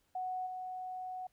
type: tone with level steps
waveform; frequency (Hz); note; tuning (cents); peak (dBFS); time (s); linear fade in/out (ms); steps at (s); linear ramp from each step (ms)
sine; 740; F#5; 0; -35 / -39; 0.15-1.27; 5; 0.46; 10
effects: pink hiss -75 dBFS RMS until 1.32 s